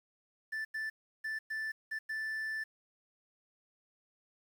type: tone bursts at uneven times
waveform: triangle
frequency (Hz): 1760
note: A6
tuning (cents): 0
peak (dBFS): -33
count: 6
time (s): 0.52-0.65 / 0.74-0.9 / 1.24-1.39 / 1.5-1.72 / 1.91-1.99 / 2.09-2.64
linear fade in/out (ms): 10
effects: 10-bit